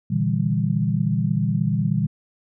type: chord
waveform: sine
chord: E half-diminished seventh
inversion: second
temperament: just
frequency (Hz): 118.67 / 148.33 / 164.81 / 197.78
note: Bb2 / D3 / E3 / G3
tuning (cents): +31 / +18 / 0 / +16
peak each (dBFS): -24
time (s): 0.1-2.07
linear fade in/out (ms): 10
effects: none